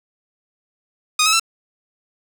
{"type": "tone with pitch steps", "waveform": "10% pulse", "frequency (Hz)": [1240, 1288.2, 1338.2], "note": ["D#6", "E6", "E6"], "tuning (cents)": [-6, -40, 26], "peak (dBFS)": -5, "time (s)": [1.19, 1.397], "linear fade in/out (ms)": 5, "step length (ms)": 69, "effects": []}